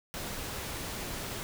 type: noise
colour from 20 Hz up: pink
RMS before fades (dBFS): -38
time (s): 0.14-1.43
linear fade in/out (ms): 0
effects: none